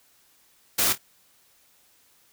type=noise with echo; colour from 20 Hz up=white; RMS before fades=-22 dBFS; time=0.78-0.93 s; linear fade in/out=10 ms; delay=26 ms; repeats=2; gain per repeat=-12 dB; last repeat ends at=0.982 s; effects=white hiss -61 dBFS RMS until 2.32 s